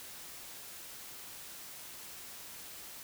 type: silence
effects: white hiss -48 dBFS RMS until 3.03 s